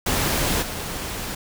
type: noise with level steps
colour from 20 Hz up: pink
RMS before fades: -22 / -30 dBFS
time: 0.06-1.35 s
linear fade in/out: 5 ms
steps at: 0.61 s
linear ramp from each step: 20 ms
effects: none